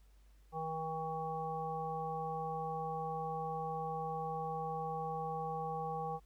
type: harmonic tone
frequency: 160 Hz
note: D#3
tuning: 49 cents sharp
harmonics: 1 / 3 / 5 / 7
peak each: -44 / -43 / -39 / -45 dBFS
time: 0.52-6.2 s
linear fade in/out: 50 ms
effects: added 50 Hz sine -60 dBFS peak until 6.25 s + pink hiss -74 dBFS RMS until 6.25 s